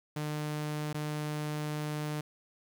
sawtooth tone with dropouts, 150.7 Hz, D3, 45 cents sharp, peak -29 dBFS, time 0.16-2.21 s, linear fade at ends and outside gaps 5 ms, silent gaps 0.93-0.944 s, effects 11-bit

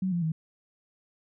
sine tone with pitch steps, 187.6 / 173.03 / 159.59 Hz, F#3 / F3 / D#3, +24 / -16 / +44 cents, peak -25 dBFS, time 0.02-0.32 s, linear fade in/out 5 ms, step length 100 ms, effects none

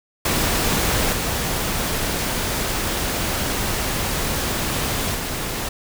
pink noise with level steps, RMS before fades -20 / -23 / -26 dBFS, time 0.25-5.69 s, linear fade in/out 5 ms, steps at 1.12 / 5.14 s, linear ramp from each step 10 ms, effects none

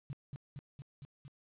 sine tone with echo, 138.59 Hz, C#3, in tune, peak -38 dBFS, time 0.1-0.13 s, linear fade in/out 0 ms, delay 230 ms, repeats 5, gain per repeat -2 dB, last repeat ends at 1.28 s, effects resampled to 8000 Hz + 11-bit

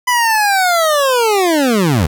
25% pulse linear sweep, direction down, 1002 to 69.3 Hz, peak -7 dBFS, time 0.07-2.07 s, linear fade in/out 10 ms, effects none

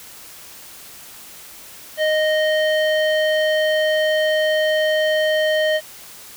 square tone with low-pass filter, 620 Hz, D#5, 6 cents flat, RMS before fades -18 dBFS, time 1.97-5.81 s, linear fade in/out 50 ms, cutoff 2800 Hz, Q 2, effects white hiss -40 dBFS RMS until 6.36 s

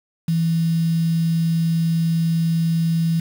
sine tone with quantisation, 165 Hz, E3, 2 cents sharp, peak -16 dBFS, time 0.28-3.2 s, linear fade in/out 5 ms, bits 6, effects none

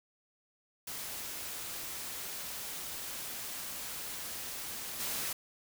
white noise with level steps, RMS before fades -41 / -36 dBFS, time 0.87-5.33 s, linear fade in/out 5 ms, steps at 4.99 s, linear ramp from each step 20 ms, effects none

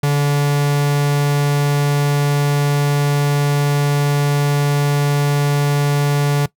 45% pulse tone, 144.1 Hz, D3, 33 cents flat, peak -13 dBFS, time 0.03-6.46 s, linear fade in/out 5 ms, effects noise-tail reverb RT60 0.1 s tail -19 dB re dry

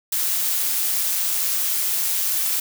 blue noise with amplitude modulation, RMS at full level -20 dBFS, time 0.12-2.6 s, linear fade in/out 5 ms, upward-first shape sine, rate 185 Hz, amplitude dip 45%, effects none

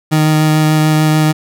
30% pulse tone with vibrato, 154.8 Hz, D#3, 9 cents flat, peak -6 dBFS, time 0.11-1.33 s, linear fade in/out 20 ms, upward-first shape triangle, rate 6.8 Hz, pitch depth 12 cents each way, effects none

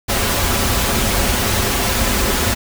pink noise with comb filter, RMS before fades -17 dBFS, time 0.08-2.55 s, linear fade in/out 20 ms, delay 6.5 ms, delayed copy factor -0.55, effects none

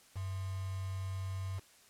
sine tone with quantisation, 95 Hz, F#2, 46 cents sharp, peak -36 dBFS, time 0.15-1.6 s, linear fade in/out 20 ms, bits 8, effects white hiss -62 dBFS RMS until 1.89 s + low-pass 11000 Hz 12 dB/octave

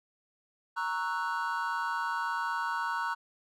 triangle chord, F# dominant seventh, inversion first, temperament equal, 932.3 / 1108.7 / 1318.5 / 1480 Hz, A#5 / C#6 / E6 / F#6, 0 / 0 / 0 / 0 cents, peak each -32 / -35 / -36 / -33 dBFS, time 0.76-3.15 s, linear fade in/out 20 ms, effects none

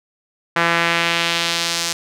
sawtooth tone with band-pass filter sweep, 169 Hz, E3, 43 cents sharp, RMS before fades -19 dBFS, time 0.56-1.93 s, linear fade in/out 5 ms, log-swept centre 1600 to 5900 Hz, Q 1.3, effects none

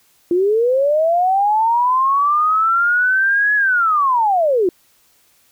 sine linear two-way sweep, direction up then down, 338.3 to 1700 to 338.3 Hz, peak -12 dBFS, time 0.31-4.69 s, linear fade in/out 2 ms, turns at 3.55 s, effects white hiss -56 dBFS RMS until 5.51 s

